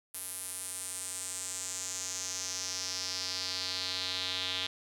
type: tone with band-pass filter sweep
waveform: square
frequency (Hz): 92.5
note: F#2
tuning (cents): 0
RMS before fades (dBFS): -37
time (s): 0.14-4.67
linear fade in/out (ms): 5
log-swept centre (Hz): 11000 to 3500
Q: 3.9
effects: none